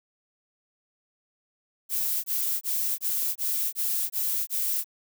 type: noise bursts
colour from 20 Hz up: violet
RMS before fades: -27 dBFS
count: 8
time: 1.89-4.844 s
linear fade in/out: 50 ms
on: 350 ms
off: 22 ms
effects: none